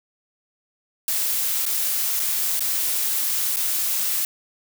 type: noise with dropouts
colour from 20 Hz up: blue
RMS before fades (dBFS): -23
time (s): 1.08-4.25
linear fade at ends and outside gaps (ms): 1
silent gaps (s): 1.654-1.663 / 2.196-2.2 / 2.594-2.606 / 3.56-3.568
effects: none